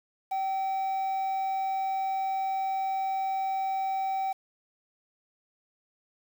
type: tone with quantisation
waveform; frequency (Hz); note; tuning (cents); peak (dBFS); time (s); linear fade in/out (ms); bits
triangle; 770; G5; -31; -25; 0.31-4.33; 10; 8
effects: none